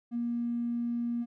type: tone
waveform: triangle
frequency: 237.1 Hz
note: A#3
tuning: 30 cents sharp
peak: -25 dBFS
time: 0.11-1.26 s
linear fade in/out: 50 ms
effects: tanh soft clip ceiling -27 dBFS